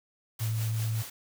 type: noise with tremolo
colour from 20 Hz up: white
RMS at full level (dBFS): -39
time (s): 0.39-1.1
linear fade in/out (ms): 5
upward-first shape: triangle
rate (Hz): 5.2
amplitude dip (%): 60
type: tone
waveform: sine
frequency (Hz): 111.3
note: A2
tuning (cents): +20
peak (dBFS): -27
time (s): 0.4-1.03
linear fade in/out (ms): 20
effects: none